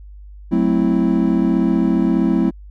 triangle chord, F# half-diminished seventh, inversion none, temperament equal, 185 / 220 / 261.6 / 329.6 Hz, F#3 / A3 / C4 / E4, 0 / 0 / 0 / 0 cents, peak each -17 dBFS, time 0.51-2.51 s, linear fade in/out 20 ms, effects added 50 Hz sine -35 dBFS peak until 2.7 s

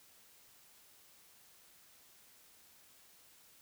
silence, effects white hiss -63 dBFS RMS until 3.61 s

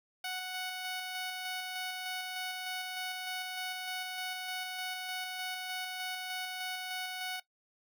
10% pulse tone with tremolo, 740 Hz, F#5, in tune, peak -27 dBFS, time 0.24-7.4 s, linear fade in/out 5 ms, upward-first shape square, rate 3.3 Hz, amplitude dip 25%, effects noise-tail reverb RT60 0.1 s tail -17 dB re dry

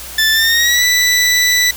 20% pulse tone with pitch glide, 1760 to 1975.5 Hz, A6 to B6, 0 to 0 cents, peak -5 dBFS, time 0.18-1.71 s, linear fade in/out 5 ms, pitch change +200 cents, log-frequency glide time 0.32-0.83 s, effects added 60 Hz sine -36 dBFS peak until 1.76 s + white hiss -30 dBFS RMS until 1.76 s

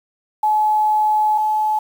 sine tone pair in turn, 854 / 858 Hz, G#5 / A5, +48 / -44 cents, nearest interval unison, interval 8 cents, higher second, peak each -13 / -15 dBFS, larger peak first, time 0.43-1.38 / 1.38-1.79 s, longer first, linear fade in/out 5 ms, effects 7-bit

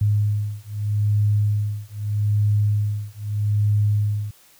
sine beating tone pair, 103.83 / 104.63 Hz, G#2 / G#2, 0 / +13 cents, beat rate 0.8 Hz, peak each -21 dBFS, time 0.01-4.31 s, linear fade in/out 5 ms, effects white hiss -53 dBFS RMS until 4.59 s

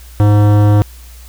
sine tone with hard clipping, 103.83 Hz, G#2, in tune, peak -8 dBFS, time 0.2-0.82 s, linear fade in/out 0 ms, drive 17 dB, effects added 60 Hz sine -33 dBFS peak until 1.28 s + white hiss -42 dBFS RMS until 1.28 s

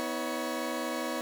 20% pulse tone cluster, 247.9 / 320.7 / 557 Hz, B3 / E4 / C#5, +7 / -48 / +8 cents, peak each -31 dBFS, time 0-1.21 s, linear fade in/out 0 ms, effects none

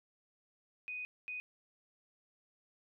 sine tone bursts at uneven times, 2491 Hz, D#7, 1 cent sharp, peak -39 dBFS, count 2, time 0.88-1.05 / 1.28-1.4 s, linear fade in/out 0 ms, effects none

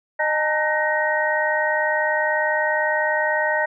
sine tone cluster, 613 / 855 / 915 / 1519 / 1877 Hz, D#5 / A5 / A#5 / F#6 / A#6, -26 / -50 / -32 / +45 / +11 cents, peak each -23 / -29 / -26 / -27 / -22 dBFS, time 0.19-3.66 s, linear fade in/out 10 ms, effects none

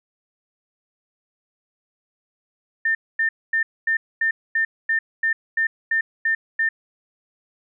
sine tone bursts, 1799 Hz, A6, 38 cents sharp, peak -17 dBFS, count 12, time 2.85-6.69 s, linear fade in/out 5 ms, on 100 ms, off 240 ms, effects none

